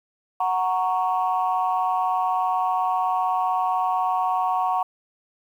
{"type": "chord", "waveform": "sine", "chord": "F# major", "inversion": "none", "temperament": "equal", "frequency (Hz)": [740, 932.3, 1108.7], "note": ["F#5", "A#5", "C#6"], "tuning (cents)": [0, 0, 0], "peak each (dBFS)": [-22, -25, -25], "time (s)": [0.4, 4.83], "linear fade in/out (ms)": 5, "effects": ["tanh soft clip ceiling -12 dBFS", "9-bit"]}